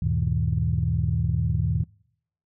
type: tone cluster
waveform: sine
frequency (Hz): 76.9 / 100.4 / 120 / 159.2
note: D#2 / G2 / B2 / D#3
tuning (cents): -20 / +42 / -49 / +40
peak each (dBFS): -26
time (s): 0.02-1.84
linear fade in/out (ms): 5
effects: noise-tail reverb RT60 0.7 s tail -26 dB re dry + tanh soft clip ceiling -11 dBFS